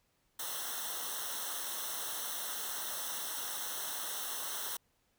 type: noise with comb filter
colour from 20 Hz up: white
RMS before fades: -39 dBFS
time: 0.39-4.77 s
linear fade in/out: 5 ms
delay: 0.42 ms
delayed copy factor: -1
effects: pink hiss -75 dBFS RMS until 5.18 s